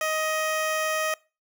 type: tone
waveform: 15% pulse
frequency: 627 Hz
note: D#5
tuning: 13 cents sharp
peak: -18 dBFS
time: 0.01-1.14 s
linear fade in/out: 2 ms
effects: noise-tail reverb RT60 0.3 s tail -23 dB re dry